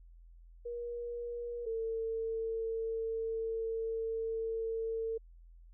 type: tone pair in turn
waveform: sine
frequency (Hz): 476.4 / 450.5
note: A#4 / A4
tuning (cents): +38 / +41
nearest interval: minor second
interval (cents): 97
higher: first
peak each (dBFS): -37 / -33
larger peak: second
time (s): 0.65-1.66 / 1.66-5.18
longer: second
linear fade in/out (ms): 10
effects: added 42 Hz sine -53 dBFS peak until 5.73 s